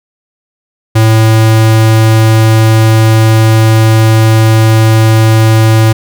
square tone, 110.9 Hz, A2, 14 cents sharp, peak -4 dBFS, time 0.95-5.93 s, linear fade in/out 10 ms, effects none

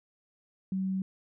sine tone, 190 Hz, F#3, 46 cents sharp, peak -28 dBFS, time 0.72-1.02 s, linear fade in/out 2 ms, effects none

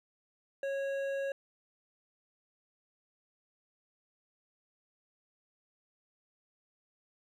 triangle tone with hard clipping, 550 Hz, C#5, 14 cents flat, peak -34 dBFS, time 0.63-1.32 s, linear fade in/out 2 ms, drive 13 dB, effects none

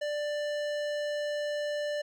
sine tone with hard clipping, 590 Hz, D5, 8 cents sharp, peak -32 dBFS, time 0.01-2.02 s, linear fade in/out 10 ms, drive 16 dB, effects none

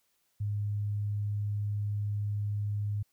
sine tone, 103.3 Hz, G#2, 9 cents flat, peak -29 dBFS, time 0.4-3.03 s, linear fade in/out 10 ms, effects white hiss -74 dBFS RMS until 3.12 s

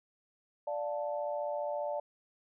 sine chord, D minor, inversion none, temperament equal with one note detuned, 587.3 / 702.1 / 880 Hz, D5 / F5 / A5, 0 / +9 / 0 cents, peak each -34 / -40 / -40 dBFS, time 0.67-2 s, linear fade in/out 5 ms, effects none

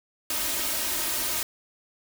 white noise with comb filter, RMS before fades -28 dBFS, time 0.3-1.43 s, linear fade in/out 2 ms, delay 3.2 ms, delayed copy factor +0.7, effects none

